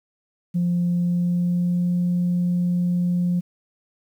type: tone with pitch glide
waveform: sine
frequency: 174.9 to 176.73 Hz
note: F3 to F3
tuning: +3 to +21 cents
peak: -17 dBFS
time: 0.54-3.41 s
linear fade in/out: 20 ms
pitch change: +18 cents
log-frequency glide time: 0.96-1.93 s
effects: tanh soft clip ceiling -15 dBFS + 9-bit